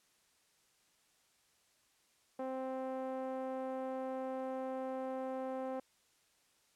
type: tone with low-pass filter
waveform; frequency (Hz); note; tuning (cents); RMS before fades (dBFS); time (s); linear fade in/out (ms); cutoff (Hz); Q
5% pulse; 261.6; C4; 0; -40; 2.39-5.8; 5; 600; 1.7
effects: white hiss -72 dBFS RMS until 6.75 s + low-pass 10000 Hz 12 dB/octave